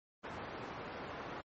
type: low-pass noise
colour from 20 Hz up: white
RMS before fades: -45 dBFS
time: 0.23-1.42 s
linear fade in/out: 20 ms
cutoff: 1200 Hz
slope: 12 dB/octave
effects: high-pass 60 Hz 12 dB/octave + MP3 32 kbps